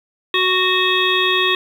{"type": "harmonic tone", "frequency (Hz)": 370.1, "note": "F#4", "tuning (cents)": 0, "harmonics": [1, 3, 5, 7, 9, 10], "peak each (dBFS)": [-21, -21, -21, -21, -21, -21], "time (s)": [0.34, 1.55], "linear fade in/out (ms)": 2, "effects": ["7-bit"]}